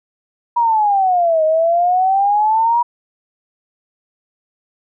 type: exponential two-way sweep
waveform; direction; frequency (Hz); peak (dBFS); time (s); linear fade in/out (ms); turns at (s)
sine; down then up; 964 to 622.3 to 964; -11; 0.56-2.83; 10; 1.44
effects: none